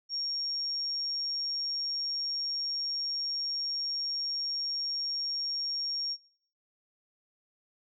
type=tone; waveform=sine; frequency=5550 Hz; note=F8; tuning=12 cents flat; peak=-31 dBFS; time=0.09-6.17 s; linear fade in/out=50 ms; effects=noise-tail reverb RT60 0.5 s tail -17 dB re dry